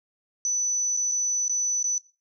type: tone with dropouts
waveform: sine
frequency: 5980 Hz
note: F#8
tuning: 17 cents sharp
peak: -22 dBFS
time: 0.45-1.98 s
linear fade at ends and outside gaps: 1 ms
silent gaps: 0.967-0.972 / 1.115-1.119 / 1.481-1.495 / 1.828-1.842 s
effects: noise-tail reverb RT60 0.3 s tail -18 dB re dry